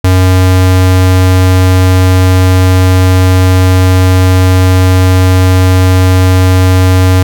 square tone, 92.5 Hz, F#2, in tune, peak -4 dBFS, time 0.04-7.23 s, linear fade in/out 5 ms, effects none

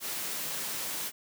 white high-pass noise, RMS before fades -35 dBFS, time 0-1.12 s, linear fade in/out 50 ms, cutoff 120 Hz, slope 24 dB/octave, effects none

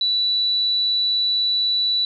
sine tone, 3952 Hz, B7, in tune, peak -17 dBFS, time 0.01-2.05 s, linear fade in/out 2 ms, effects none

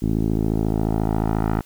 10% pulse tone with low-pass filter sweep, 54.2 Hz, A1, 25 cents flat, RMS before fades -21 dBFS, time 0.02-1.61 s, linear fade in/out 5 ms, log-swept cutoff 290 to 1300 Hz, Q 1.3, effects white hiss -52 dBFS RMS until 1.65 s

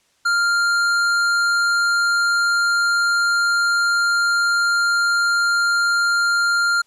sine tone with hard clipping, 1396.9 Hz, F6, in tune, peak -17 dBFS, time 0.25-6.82 s, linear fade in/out 10 ms, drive 16 dB, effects white hiss -61 dBFS RMS until 6.86 s + low-pass 8000 Hz 12 dB/octave

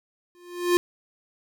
square tone with exponential growth, 352.3 Hz, F4, 15 cents sharp, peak -15 dBFS, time 0.35-0.77 s, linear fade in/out 0 ms, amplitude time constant 90 ms, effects none

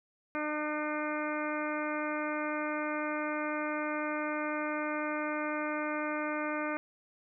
harmonic tone, 302 Hz, D4, 48 cents sharp, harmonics 1 / 2 / 3 / 4 / 5 / 6 / 7 / 8, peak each -36 / -37 / -42 / -39 / -40 / -47 / -42 / -45 dBFS, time 0.35-6.77 s, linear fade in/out 0 ms, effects none

